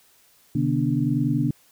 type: tone cluster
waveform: sine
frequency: 130 / 151 / 241.3 / 291.3 Hz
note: C3 / D3 / B3 / D4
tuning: -11 / +48 / -40 / -14 cents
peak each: -25 dBFS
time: 0.55-1.51 s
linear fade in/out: 5 ms
effects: white hiss -58 dBFS RMS until 1.71 s